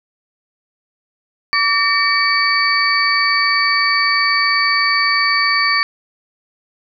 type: tone cluster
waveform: sine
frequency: 1155 / 1820 / 2284 / 4543 Hz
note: D6 / A#6 / D7 / C#8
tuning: -29 / -42 / -49 / +42 cents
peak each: -18 dBFS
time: 1.53-5.83 s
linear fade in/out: 0 ms
effects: none